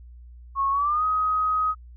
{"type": "tone with pitch glide", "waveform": "sine", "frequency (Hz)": [1097, 1260.1], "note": ["C#6", "D#6"], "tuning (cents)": [-18, 22], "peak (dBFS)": -20, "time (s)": [0.55, 1.75], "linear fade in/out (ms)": 50, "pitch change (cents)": 240, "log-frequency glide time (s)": [0.71, 1.04], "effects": ["added 60 Hz sine -42 dBFS peak until 1.96 s"]}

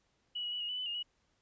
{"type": "tone with pitch steps", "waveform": "sine", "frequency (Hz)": [2936, 2907, 2951, 2871, 2980, 3006, 2837, 2924], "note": ["F#7", "F#7", "F#7", "F7", "F#7", "F#7", "F7", "F#7"], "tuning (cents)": [-14, -31, -5, 47, 12, 27, 27, -21], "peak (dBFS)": -35, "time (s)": [0.35, 1.03], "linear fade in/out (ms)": 10, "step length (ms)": 85, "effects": ["pink hiss -75 dBFS RMS until 1.41 s", "resampled to 16000 Hz"]}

